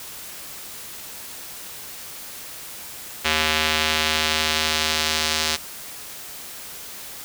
square tone with band-pass filter sweep, 78 Hz, D#2, 5 cents sharp, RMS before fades -22 dBFS, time 3.24-5.57 s, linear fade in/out 20 ms, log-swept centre 2900 to 4700 Hz, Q 1.2, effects white hiss -37 dBFS RMS until 7.24 s

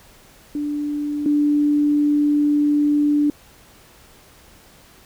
sine tone pair in turn, 293.7 / 293.7 Hz, D4 / D4, 0 / 0 cents, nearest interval unison, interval 0 cents, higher neither, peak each -21 / -14 dBFS, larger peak second, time 0.55-1.26 / 1.26-3.3 s, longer second, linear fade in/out 2 ms, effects pink hiss -49 dBFS RMS until 5.05 s

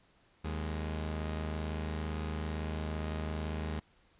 sawtooth tone pair together, 77.78 / 207.6 Hz, D#2 / G#3, 0 / 0 cents, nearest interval octave + perfect fourth, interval 1700 cents, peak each -31 / -38 dBFS, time 0.44-3.8 s, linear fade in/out 10 ms, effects pink hiss -67 dBFS RMS until 4.19 s + resampled to 8000 Hz

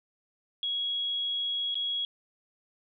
sine tone with dropouts, 3322 Hz, G#7, in tune, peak -28 dBFS, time 0.63-2.05 s, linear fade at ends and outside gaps 1 ms, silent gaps 1.744-1.754 s, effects none

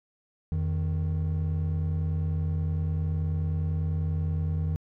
triangle tone pair together, 85.6 / 156.18 Hz, F2 / D#3, -34 / +7 cents, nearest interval minor seventh, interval 1041 cents, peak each -24 / -27 dBFS, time 0.52-4.76 s, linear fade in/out 0 ms, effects tanh soft clip ceiling -18 dBFS

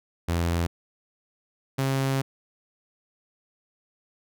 sawtooth tone pair in turn, 85 / 134.93 Hz, F2 / C#3, -46 / -46 cents, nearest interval minor sixth, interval 800 cents, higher second, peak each -19 dBFS, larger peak neither, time 0.28-0.67 / 1.78-2.22 s, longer second, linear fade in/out 10 ms, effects none

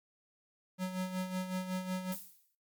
square tone with tremolo, 185 Hz, F#3, in tune, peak -32 dBFS, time 0.78-2.16 s, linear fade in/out 50 ms, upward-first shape sine, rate 5.4 Hz, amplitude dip 60%
violet noise with exponential decay, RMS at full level -40 dBFS, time 2.12-2.55 s, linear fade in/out 1 ms, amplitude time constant 93 ms
effects noise-tail reverb RT60 0.3 s tail -19 dB re dry + MP3 96 kbps

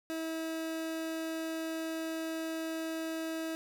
30% pulse tone, 323 Hz, E4, 35 cents flat, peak -32 dBFS, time 0.1-3.55 s, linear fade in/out 0 ms, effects 10-bit

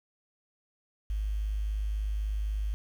sine tone with quantisation, 51.91 Hz, G#1, in tune, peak -28 dBFS, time 1.1-2.74 s, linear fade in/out 0 ms, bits 9, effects none

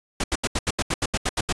pink noise bursts, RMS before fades -23 dBFS, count 12, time 0.2-1.526 s, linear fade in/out 5 ms, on 39 ms, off 78 ms, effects resampled to 22050 Hz

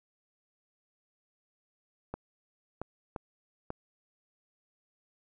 clicks, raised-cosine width 1 ms, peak -22 dBFS, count 4, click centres 2.14 / 2.816 / 3.162 / 3.704 s, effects none

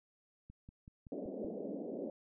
click train, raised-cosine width 5 ms, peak -40 dBFS, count 6, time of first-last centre 0.5-1.447 s, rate 5.28 Hz
pink band-pass noise, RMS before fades -42 dBFS, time 1.12-2.1 s, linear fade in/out 2 ms, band 200 to 610 Hz, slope 48 dB/octave
effects none

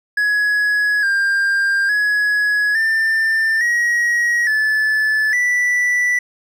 triangle tone with pitch steps, 1679 / 1597 / 1680 / 1788 / 1900 / 1736 / 1968 Hz, G#6 / G6 / G#6 / A6 / A#6 / A6 / B6, +18 / +32 / +19 / +27 / +33 / -24 / -7 cents, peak -12 dBFS, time 0.17-6.19 s, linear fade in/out 5 ms, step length 860 ms, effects none

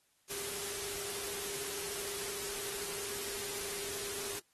sine tone in noise, 402.5 Hz, G4, 46 cents sharp, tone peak -46 dBFS, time 0.29-4.4 s, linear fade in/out 20 ms, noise white, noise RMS -40 dBFS, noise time 0.29-4.4 s, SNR -9 dB, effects white hiss -73 dBFS RMS until 4.53 s + AAC 32 kbps

